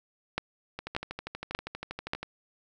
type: two click trains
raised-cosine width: 0.3 ms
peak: -20 / -12 dBFS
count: 19 / 4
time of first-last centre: 0.79-2.23 / 0.38-2.134 s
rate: 12.5 / 1.71 Hz
effects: none